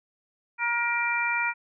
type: harmonic tone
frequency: 472.9 Hz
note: A#4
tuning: 25 cents sharp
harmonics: 2 / 3 / 4 / 5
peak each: -30 / -29 / -32 / -27 dBFS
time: 0.58-1.54 s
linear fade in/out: 50 ms
effects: none